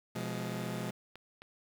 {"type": "chord", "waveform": "sawtooth", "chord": "F diminished", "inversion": "second", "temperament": "just", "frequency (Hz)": [125.72, 174.61, 209.5], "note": ["Cb3", "F3", "Ab3"], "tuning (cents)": [31, 0, 15], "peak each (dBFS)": -36, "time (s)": [0.15, 0.91], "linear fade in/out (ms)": 10}
{"type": "click train", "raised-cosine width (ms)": 0.3, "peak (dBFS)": -32, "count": 4, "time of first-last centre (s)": [0.63, 1.419], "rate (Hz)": 3.8}
{"effects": ["9-bit"]}